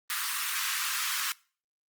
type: high-pass noise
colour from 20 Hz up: pink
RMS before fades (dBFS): -31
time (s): 0.1-1.32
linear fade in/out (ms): 0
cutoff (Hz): 1100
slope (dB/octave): 48
effects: noise-tail reverb RT60 0.4 s tail -23 dB re dry + Opus 24 kbps